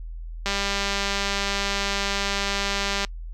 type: click train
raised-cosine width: 0.2 ms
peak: -8 dBFS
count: 516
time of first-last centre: 0.46-3.048 s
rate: 199 Hz
effects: noise-tail reverb RT60 0.1 s tail -25 dB re dry + added 41 Hz sine -32 dBFS peak until 3.33 s